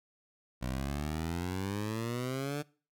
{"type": "exponential sweep", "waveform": "15% pulse", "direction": "up", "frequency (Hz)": [61.74, 149.5], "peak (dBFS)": -27, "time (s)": [0.61, 2.63], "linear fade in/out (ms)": 20, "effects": ["noise-tail reverb RT60 0.4 s tail -23 dB re dry"]}